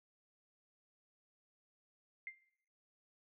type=tone with exponential decay; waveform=sine; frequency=2096 Hz; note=C7; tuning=2 cents sharp; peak=-39 dBFS; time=2.27-2.39 s; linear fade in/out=1 ms; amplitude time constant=25 ms; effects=noise-tail reverb RT60 0.7 s tail -18 dB re dry